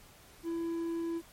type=tone with quantisation; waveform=triangle; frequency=333.9 Hz; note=E4; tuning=22 cents sharp; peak=-30 dBFS; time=0.43-1.22 s; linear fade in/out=50 ms; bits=10; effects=pink hiss -57 dBFS RMS until 1.32 s + MP3 64 kbps